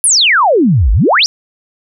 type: exponential two-way sweep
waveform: sine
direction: down then up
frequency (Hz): 11175 to 46.71 to 5900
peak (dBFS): -6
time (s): 0.04-1.26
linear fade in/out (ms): 0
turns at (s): 0.92
effects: none